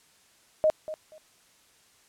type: tone with echo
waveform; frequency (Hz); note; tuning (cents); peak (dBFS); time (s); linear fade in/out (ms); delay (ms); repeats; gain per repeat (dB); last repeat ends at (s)
sine; 622.3; D#5; 0; -18; 0.64-0.7; 0; 240; 2; -14; 1.18
effects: white hiss -61 dBFS RMS until 2.08 s + low-pass 10000 Hz 12 dB/octave